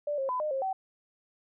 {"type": "tone with pitch steps", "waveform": "sine", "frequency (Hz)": [587, 538, 1005, 609, 536, 764], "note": ["D5", "C5", "B5", "D#5", "C5", "G5"], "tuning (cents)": [-1, 48, 30, -37, 42, -45], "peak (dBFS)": -28, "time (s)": [0.07, 0.73], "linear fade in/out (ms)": 5, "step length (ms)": 110, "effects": []}